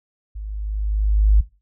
sine tone with level ramp, 51.91 Hz, G#1, in tune, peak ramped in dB -28 to -8 dBFS, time 0.35-1.41 s, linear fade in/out 10 ms, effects noise-tail reverb RT60 0.3 s tail -19 dB re dry

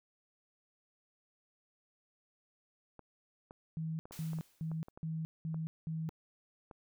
clicks, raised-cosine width 1 ms, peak -36 dBFS, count 12, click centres 2.993 / 3.509 / 4.055 / 4.11 / 4.333 / 4.387 / 4.716 / 4.884 / 4.975 / 5.544 / 6.092 / 6.712 s
sine tone bursts, 160.3 Hz, E3, 48 cents flat, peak -35 dBFS, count 6, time 3.77-6.09 s, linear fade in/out 0 ms, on 220 ms, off 200 ms
white noise with exponential decay, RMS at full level -49 dBFS, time 4.12-4.91 s, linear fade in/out 2 ms, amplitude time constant 170 ms
effects none

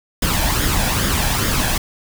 pink noise with flanger, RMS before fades -18 dBFS, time 0.22-1.78 s, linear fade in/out 5 ms, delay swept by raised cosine 0.58 to 1.24 ms, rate 2.4 Hz, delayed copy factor +0.55, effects none

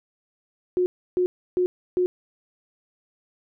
sine tone bursts, 362 Hz, F#4, 38 cents flat, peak -18 dBFS, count 4, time 0.77-2.06 s, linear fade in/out 0 ms, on 90 ms, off 310 ms, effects none

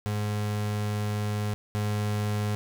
35% pulse tone pair in turn, 104.7 / 104.7 Hz, G#2 / G#2, +15 / +15 cents, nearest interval unison, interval 0 cents, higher neither, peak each -25 / -24 dBFS, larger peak second, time 0.06-1.54 / 1.75-2.55 s, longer first, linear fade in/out 0 ms, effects none

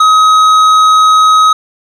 sine tone with tanh clipping, 1268 Hz, D#6, 32 cents sharp, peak -5 dBFS, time 0-1.53 s, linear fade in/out 5 ms, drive 10 dB, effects none

